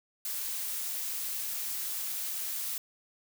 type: noise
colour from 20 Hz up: blue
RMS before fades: -35 dBFS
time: 0.25-2.78 s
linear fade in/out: 2 ms
effects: none